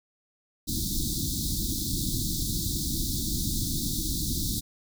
pink band-stop noise, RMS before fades -29 dBFS, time 0.67-4.61 s, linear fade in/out 20 ms, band 340 to 3600 Hz, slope 96 dB/octave, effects none

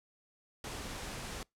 pink noise, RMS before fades -42 dBFS, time 0.64-1.43 s, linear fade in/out 2 ms, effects noise-tail reverb RT60 0.2 s tail -26 dB re dry + low-pass 10000 Hz 12 dB/octave

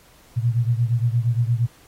sine beating tone pair, 115.8 / 124.4 Hz, A#2 / B2, -11 / +13 cents, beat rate 8.6 Hz, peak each -19 / -22 dBFS, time 0.36-1.67 s, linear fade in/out 20 ms, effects pink hiss -53 dBFS RMS until 1.87 s + AAC 48 kbps

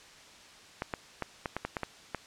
clicks, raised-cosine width 0.5 ms, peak -17 dBFS, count 9, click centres 0.821 / 0.938 / 1.223 / 1.458 / 1.566 / 1.65 / 1.768 / 1.833 / 2.147 s, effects white hiss -53 dBFS RMS until 2.26 s + low-pass 6000 Hz 12 dB/octave

